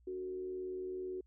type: tone with frequency modulation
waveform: sine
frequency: 370 Hz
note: F#4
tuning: in tune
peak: -38 dBFS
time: 0.07-1.21 s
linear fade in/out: 5 ms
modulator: 82.1 Hz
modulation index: 0.4
effects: added 60 Hz sine -63 dBFS peak until 1.26 s